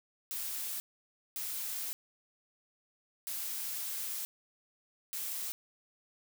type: noise bursts at uneven times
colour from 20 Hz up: blue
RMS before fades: -38 dBFS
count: 4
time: 0.31-0.8 / 1.36-1.93 / 3.27-4.25 / 5.13-5.52 s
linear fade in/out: 0 ms
effects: none